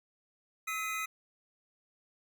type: tone cluster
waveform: square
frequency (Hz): 1291 / 2038 / 2476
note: E6 / C7 / D#7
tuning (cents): -37 / -46 / -9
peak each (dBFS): -38 / -40 / -39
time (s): 0.67-1.06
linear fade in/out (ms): 10
effects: none